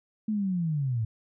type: linear sweep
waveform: sine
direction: down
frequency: 220 to 106.1 Hz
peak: -25 dBFS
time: 0.28-1.05 s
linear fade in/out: 5 ms
effects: none